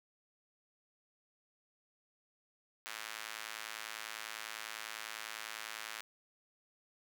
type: tone with high-pass filter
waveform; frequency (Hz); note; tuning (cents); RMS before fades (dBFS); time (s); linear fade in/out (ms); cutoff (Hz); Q
square; 55; A1; 0; -45; 2.86-6.01; 0; 1600; 1
effects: none